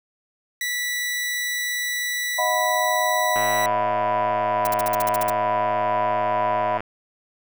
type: tone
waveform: sawtooth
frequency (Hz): 1961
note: B6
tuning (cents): -13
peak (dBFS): -20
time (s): 0.61-3.66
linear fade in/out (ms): 2
type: chord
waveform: sine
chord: B major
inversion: first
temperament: equal with one note detuned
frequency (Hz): 622.3 / 722.7 / 987.8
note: D#5 / F#5 / B5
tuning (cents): 0 / -41 / 0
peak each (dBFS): -25 / -25 / -23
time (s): 2.38-6.78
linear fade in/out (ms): 10
type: click train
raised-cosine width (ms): 0.5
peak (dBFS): -14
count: 380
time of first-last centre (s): 3.36-6.805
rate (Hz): 110
type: noise bursts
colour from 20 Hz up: blue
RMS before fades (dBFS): -28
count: 10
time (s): 4.65-5.3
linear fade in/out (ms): 2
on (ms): 20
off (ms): 50
effects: none